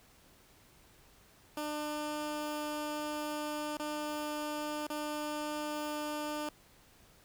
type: tone with dropouts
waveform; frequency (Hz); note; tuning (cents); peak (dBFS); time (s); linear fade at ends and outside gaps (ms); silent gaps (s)
15% pulse; 299.8; D4; +36; -29; 1.57-6.49; 2; 3.77-3.797 / 4.869-4.901
effects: pink hiss -62 dBFS RMS until 7.24 s